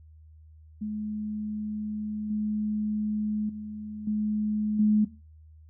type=tone with level steps; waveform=sine; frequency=212.2 Hz; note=G#3; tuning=38 cents sharp; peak=-29 / -25 / -34 / -24 / -18 dBFS; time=0.81-5.05 s; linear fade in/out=10 ms; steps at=2.3 / 3.49 / 4.07 / 4.79 s; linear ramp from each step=5 ms; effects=noise-tail reverb RT60 0.3 s tail -17 dB re dry + added 78 Hz sine -49 dBFS peak until 5.69 s